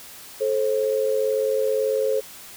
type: tone pair together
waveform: sine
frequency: 434 / 532 Hz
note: A4 / C5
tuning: -24 / +29 cents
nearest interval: major third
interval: 353 cents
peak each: -22 dBFS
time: 0.4-2.21 s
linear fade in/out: 20 ms
effects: white hiss -42 dBFS RMS until 2.56 s